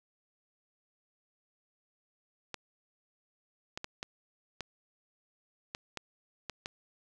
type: clicks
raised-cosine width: 0.2 ms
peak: -20 dBFS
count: 9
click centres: 2.543 / 3.775 / 3.844 / 4.029 / 4.607 / 5.749 / 5.973 / 6.497 / 6.659 s
effects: none